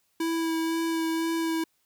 square tone with vibrato, 327.5 Hz, E4, 11 cents flat, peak -26 dBFS, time 0.2-1.64 s, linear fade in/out 5 ms, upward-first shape sine, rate 2 Hz, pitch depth 13 cents each way, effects white hiss -71 dBFS RMS until 1.85 s

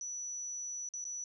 sine tone with dropouts, 5920 Hz, F#8, in tune, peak -38 dBFS, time 0.01-1.24 s, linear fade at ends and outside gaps 1 ms, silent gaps 0.889-0.937 / 1.042-1.051 s, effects none

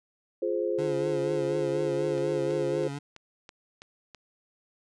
sine chord, F minor, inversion none, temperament just, 349.2 / 419.1 / 523.8 Hz, F4 / Ab4 / C5, 0 / +16 / +2 cents, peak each -30 dBFS, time 0.42-2.88 s, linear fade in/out 5 ms
25% pulse tone with vibrato, 145.1 Hz, D3, 21 cents flat, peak -30 dBFS, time 0.78-2.99 s, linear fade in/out 10 ms, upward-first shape triangle, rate 4.1 Hz, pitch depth 74 cents each way
click train, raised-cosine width 0.2 ms, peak -28 dBFS, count 7, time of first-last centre 2.18-4.147 s, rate 3.05 Hz
effects resampled to 22050 Hz

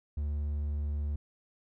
triangle tone, 73.42 Hz, D2, in tune, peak -28 dBFS, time 0.17-1.16 s, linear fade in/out 5 ms, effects none

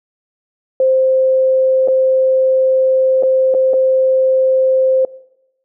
sine tone with dropouts, 523.3 Hz, C5, in tune, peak -9 dBFS, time 0.8-5.05 s, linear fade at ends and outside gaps 2 ms, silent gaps 1.876-1.883 / 3.226-3.233 / 3.541-3.547 / 3.735-3.739 s, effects noise-tail reverb RT60 0.9 s tail -21 dB re dry

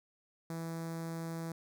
sawtooth tone with notch filter, 164.81 Hz, E3, in tune, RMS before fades -40 dBFS, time 0.5-1.52 s, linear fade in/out 2 ms, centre 2900 Hz, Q 0.95, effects none

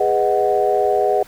sine chord, G# minor seventh, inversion none, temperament equal with one note detuned, 410.8 / 493.9 / 622.3 / 740 Hz, G#4 / B4 / D#5 / F#5, -19 / 0 / 0 / 0 cents, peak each -18 / -21 / -20 / -18 dBFS, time 0-1.23 s, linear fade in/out 5 ms, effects tanh soft clip ceiling -4 dBFS + pink hiss -45 dBFS RMS until 1.27 s

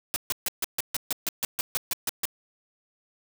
white noise bursts, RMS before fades -27 dBFS, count 14, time 0.14-2.254 s, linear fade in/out 0 ms, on 21 ms, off 140 ms, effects none

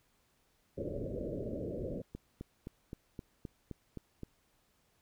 white low-pass noise, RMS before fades -39 dBFS, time 0.77-2.02 s, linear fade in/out 10 ms, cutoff 600 Hz, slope 96 dB/octave
click train, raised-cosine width 3 ms, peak -29 dBFS, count 9, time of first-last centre 2.15-4.233 s, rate 3.84 Hz
effects pink hiss -73 dBFS RMS until 5.01 s

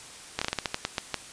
slowing click train, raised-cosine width 0.2 ms, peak -9 dBFS, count 11, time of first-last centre 0.39-1.143 s, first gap 25 ms, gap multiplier 1.23, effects white hiss -45 dBFS RMS until 1.32 s + resampled to 22050 Hz

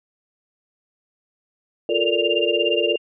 sine tone with tremolo, 2794 Hz, F7, in tune, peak -18 dBFS, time 1.89-2.98 s, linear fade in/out 50 ms, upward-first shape sine, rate 17 Hz, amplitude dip 95%
sine chord, Bb major seventh, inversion second, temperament just, 349.6 / 437 / 466.2 / 582.7 Hz, F4 / A4 / Bb4 / D5, +2 / -12 / 0 / -14 cents, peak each -24 dBFS, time 1.89-2.96 s, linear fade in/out 2 ms
effects none

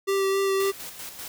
square tone with vibrato, 390 Hz, G4, 9 cents flat, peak -22 dBFS, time 0.07-0.72 s, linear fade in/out 20 ms, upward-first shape sine, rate 3.7 Hz, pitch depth 13 cents each way
white noise with tremolo, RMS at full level -37 dBFS, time 0.6-1.28 s, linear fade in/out 2 ms, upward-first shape square, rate 5.1 Hz, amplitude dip 50%
effects none

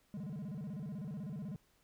triangle tone with vibrato, 174.61 Hz, F3, in tune, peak -38 dBFS, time 0.14-1.56 s, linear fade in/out 0 ms, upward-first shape square, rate 16 Hz, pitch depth 290 cents each way, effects pink hiss -72 dBFS RMS until 1.83 s

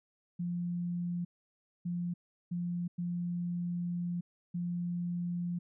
sine tone bursts at uneven times, 174.61 Hz, F3, in tune, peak -32 dBFS, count 5, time 0.39-1.25 / 1.85-2.14 / 2.51-2.88 / 2.98-4.21 / 4.54-5.59 s, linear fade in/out 10 ms, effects none

